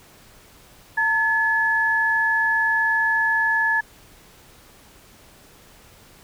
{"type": "tone pair together", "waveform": "sine", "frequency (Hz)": [906.9, 1712], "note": ["A#5", "A6"], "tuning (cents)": [-48, -48], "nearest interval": "major seventh", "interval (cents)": 1100, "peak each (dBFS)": [-24, -18], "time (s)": [0.97, 3.81], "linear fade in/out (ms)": 10, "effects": ["pink hiss -50 dBFS RMS until 6.23 s"]}